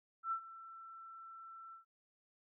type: tone with ADSR envelope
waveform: sine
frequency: 1338 Hz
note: E6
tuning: 25 cents sharp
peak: -33 dBFS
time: 0.23-1.85 s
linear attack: 87 ms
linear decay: 82 ms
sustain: -17 dB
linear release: 120 ms
effects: none